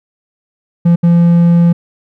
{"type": "tone bursts at uneven times", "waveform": "triangle", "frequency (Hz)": 171.1, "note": "F3", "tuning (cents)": -35, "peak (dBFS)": -3, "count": 2, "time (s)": [[0.85, 0.96], [1.03, 1.73]], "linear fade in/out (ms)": 10, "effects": []}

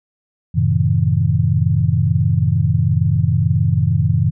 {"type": "chord", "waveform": "sine", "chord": "F# diminished seventh", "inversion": "none", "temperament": "just", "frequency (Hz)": [92.5, 111, 133.2, 159.84], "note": ["F#2", "A2", "C3", "Eb3"], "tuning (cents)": [0, 16, 31, 47], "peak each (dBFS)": -18, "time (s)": [0.54, 4.31], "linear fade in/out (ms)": 20, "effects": []}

